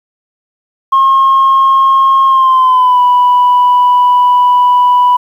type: tone with pitch glide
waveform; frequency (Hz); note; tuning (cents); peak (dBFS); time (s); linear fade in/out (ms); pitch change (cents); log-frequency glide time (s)
sine; 1076 to 986.7; C6 to B5; +48 to -2; -3; 0.92-5.17; 10; -150; 2.26-3.01
effects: tanh soft clip ceiling -2 dBFS + 7-bit